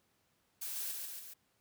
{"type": "noise with echo", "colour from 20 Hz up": "blue", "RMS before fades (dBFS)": -41, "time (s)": [0.61, 0.92], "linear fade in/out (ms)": 10, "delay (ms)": 140, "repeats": 3, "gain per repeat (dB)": -3, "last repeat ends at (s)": 1.34, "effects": ["pink hiss -75 dBFS RMS until 1.6 s", "high-pass 80 Hz 12 dB/octave"]}